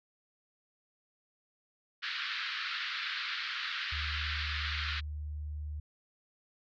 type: band-pass noise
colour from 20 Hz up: pink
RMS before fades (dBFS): -37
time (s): 2.02-5.01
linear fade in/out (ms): 20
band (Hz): 1300 to 4500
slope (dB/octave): 48
type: tone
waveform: sine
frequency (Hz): 75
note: D2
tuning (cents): +37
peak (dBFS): -36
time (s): 3.92-5.8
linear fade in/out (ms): 5
effects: none